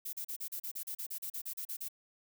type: noise bursts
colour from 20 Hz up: violet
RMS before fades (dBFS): -40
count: 16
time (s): 0.05-1.886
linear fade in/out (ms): 10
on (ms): 81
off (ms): 36
effects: none